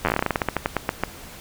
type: slowing click train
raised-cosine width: 0.5 ms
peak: -5 dBFS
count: 20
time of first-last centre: 0.05-1.036 s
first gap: 10 ms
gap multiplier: 1.16
effects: pink hiss -41 dBFS RMS until 1.4 s